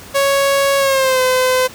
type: tone with pitch glide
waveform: sawtooth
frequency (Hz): 554.4 to 511.3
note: C#5 to C5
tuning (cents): 0 to -40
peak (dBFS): -8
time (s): 0.14-1.68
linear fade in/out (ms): 20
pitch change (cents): -140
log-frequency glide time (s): 0.78-1.21
effects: pink hiss -36 dBFS RMS until 1.74 s + high-pass 60 Hz 12 dB/octave